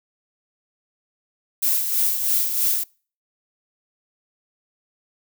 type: noise with tremolo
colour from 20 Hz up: violet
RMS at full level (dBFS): -19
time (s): 1.62-2.84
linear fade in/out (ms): 10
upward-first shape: sine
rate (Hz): 3.1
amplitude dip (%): 50
effects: noise-tail reverb RT60 0.4 s tail -25 dB re dry